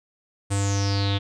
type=tone with low-pass filter sweep; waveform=square; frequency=99.6 Hz; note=G2; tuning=28 cents sharp; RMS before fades=-23 dBFS; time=0.5-1.19 s; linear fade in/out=20 ms; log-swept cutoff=8700 to 3400 Hz; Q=7.9; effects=none